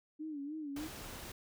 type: tone with vibrato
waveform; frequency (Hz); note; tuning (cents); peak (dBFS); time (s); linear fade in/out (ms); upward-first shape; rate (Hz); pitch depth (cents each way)
sine; 296.6; D4; +17; -39; 0.19-0.88; 20; sine; 3.3; 110
type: noise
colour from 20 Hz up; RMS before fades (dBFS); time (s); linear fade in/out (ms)
pink; -47; 0.76-1.32; 5
effects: none